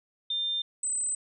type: tone pair in turn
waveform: sine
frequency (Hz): 3600 / 8082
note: A7 / B8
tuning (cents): +39 / +39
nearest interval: octave + major second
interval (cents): 1400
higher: second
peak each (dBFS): -27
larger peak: neither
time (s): 0.3-0.62 / 0.83-1.15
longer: neither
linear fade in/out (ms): 5
effects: none